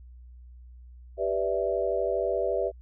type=chord; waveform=sine; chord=E minor seventh; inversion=first; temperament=equal; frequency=392 / 493.9 / 587.3 / 659.3 Hz; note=G4 / B4 / D5 / E5; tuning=0 / 0 / 0 / 0 cents; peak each=-30 dBFS; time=1.17-2.72 s; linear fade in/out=50 ms; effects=added 61 Hz sine -45 dBFS peak until 2.81 s